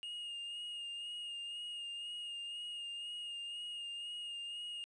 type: tone with vibrato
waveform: triangle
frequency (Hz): 2844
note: F7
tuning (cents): +31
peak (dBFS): -40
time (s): 0.03-4.84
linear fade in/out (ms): 0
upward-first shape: sine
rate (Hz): 2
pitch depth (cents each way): 24
effects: resampled to 24000 Hz + 12-bit